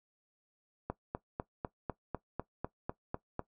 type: click train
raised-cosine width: 1 ms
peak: -21 dBFS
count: 11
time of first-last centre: 0.9-3.394 s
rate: 4.01 Hz
effects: noise-tail reverb RT60 0.1 s tail -17 dB re dry